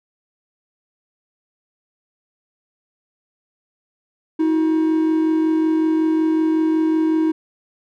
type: tone pair together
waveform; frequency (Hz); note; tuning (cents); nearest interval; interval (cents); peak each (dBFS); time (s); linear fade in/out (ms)
triangle; 317.6 / 363; D#4 / F#4; +36 / -33; major second; 231; -13 / -24; 4.39-7.32; 10
effects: none